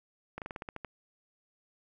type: slowing click train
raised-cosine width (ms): 0.5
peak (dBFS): -24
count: 9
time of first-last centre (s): 0.38-0.847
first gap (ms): 38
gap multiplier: 1.12
effects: 11-bit